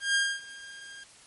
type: tone with ADSR envelope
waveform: sawtooth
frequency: 1611 Hz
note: G6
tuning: 47 cents sharp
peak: -18 dBFS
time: 0-1.04 s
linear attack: 150 ms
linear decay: 250 ms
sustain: -21 dB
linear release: 8 ms
effects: white hiss -54 dBFS RMS until 1.26 s + MP3 48 kbps